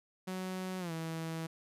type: tone with pitch glide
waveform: sawtooth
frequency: 185.9 to 162.77 Hz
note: F#3 to E3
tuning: +8 to -22 cents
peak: -33 dBFS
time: 0.27-1.47 s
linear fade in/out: 10 ms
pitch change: -230 cents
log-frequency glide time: 0.79-0.92 s
effects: resampled to 32000 Hz